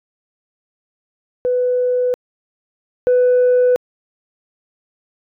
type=tone pair in turn; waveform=sine; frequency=497.6 / 497.6 Hz; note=B4 / B4; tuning=+13 / +13 cents; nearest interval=unison; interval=0 cents; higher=neither; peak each=-13 / -8 dBFS; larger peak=second; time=1.45-2.14 / 3.07-3.76 s; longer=neither; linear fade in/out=0 ms; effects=tanh soft clip ceiling -8 dBFS